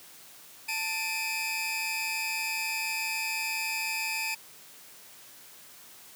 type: tone cluster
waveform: sawtooth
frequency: 887 / 2363 / 2535 Hz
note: A5 / D7 / D#7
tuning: +14 / +10 / +32 cents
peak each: -34 / -31 / -29 dBFS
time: 0.68-4.35 s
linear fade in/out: 10 ms
effects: white hiss -51 dBFS RMS until 6.15 s + high-pass 100 Hz 12 dB/octave